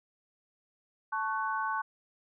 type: chord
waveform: sine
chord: F# minor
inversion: first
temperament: equal with one note detuned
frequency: 880 / 1108.7 / 1500.6 Hz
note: A5 / C#6 / F#6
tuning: 0 / 0 / +24 cents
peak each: -34 / -33 / -35 dBFS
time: 1.12-1.82 s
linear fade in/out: 10 ms
effects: none